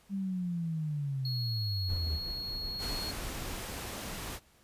sine linear sweep, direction down, 199.5 to 73.42 Hz, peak -31 dBFS, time 0.09-2.2 s, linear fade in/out 50 ms
triangle tone, 4315 Hz, C#8, 47 cents flat, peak -35 dBFS, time 1.25-3.11 s, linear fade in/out 2 ms
brown noise with tremolo, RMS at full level -41 dBFS, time 1.88-3.58 s, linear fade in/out 20 ms, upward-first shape sine, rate 5.2 Hz, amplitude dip 25%
pink noise, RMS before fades -40 dBFS, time 2.78-4.4 s, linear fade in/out 50 ms
effects pink hiss -64 dBFS RMS until 4.63 s + resampled to 32000 Hz

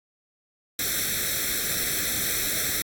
white noise with comb filter, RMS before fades -26 dBFS, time 0.79-2.82 s, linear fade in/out 2 ms, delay 0.52 ms, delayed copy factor +0.95, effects AAC 64 kbps

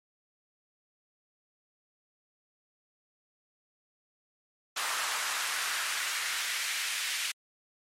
pink noise with high-pass filter sweep, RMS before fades -32 dBFS, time 4.76-7.32 s, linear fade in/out 10 ms, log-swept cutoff 1100 to 2300 Hz, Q 1.5, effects low-pass 11000 Hz 12 dB/octave + MP3 64 kbps

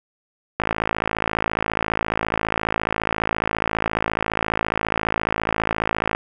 click train, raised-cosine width 0.5 ms, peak -5 dBFS, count 304, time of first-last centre 0.6-6.149 s, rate 54.6 Hz, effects none

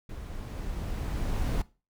brown noise with level ramp, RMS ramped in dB -40 to -27 dBFS, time 0.09-1.62 s, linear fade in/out 5 ms, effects noise-tail reverb RT60 0.3 s tail -19 dB re dry

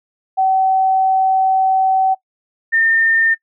sine tone pair in turn, 762 / 1812.4 Hz, G5 / A#6, -49 / -49 cents, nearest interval octave + minor third, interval 1500 cents, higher second, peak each -11 dBFS, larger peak neither, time 0.37-2.15 / 2.72-3.35 s, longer first, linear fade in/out 20 ms, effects noise-tail reverb RT60 0.1 s tail -21 dB re dry

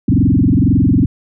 sine tone with frequency modulation, 185 Hz, F#3, in tune, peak -8 dBFS, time 0.08-1.06 s, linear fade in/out 5 ms, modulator 22 Hz, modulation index 4.8, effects none

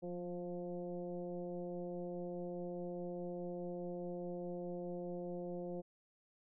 sine tone with frequency modulation, 352.4 Hz, F4, 16 cents sharp, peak -40 dBFS, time 0.02-5.82 s, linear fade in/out 20 ms, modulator 175 Hz, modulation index 1.4, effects none

